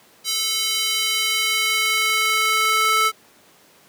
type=tone with high-pass filter sweep; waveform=square; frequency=437.4 Hz; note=A4; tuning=10 cents flat; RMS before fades=-20 dBFS; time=0.24-3.12 s; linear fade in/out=50 ms; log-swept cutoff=4000 to 1300 Hz; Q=1.6; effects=pink hiss -52 dBFS RMS until 3.88 s + high-pass 200 Hz 12 dB/octave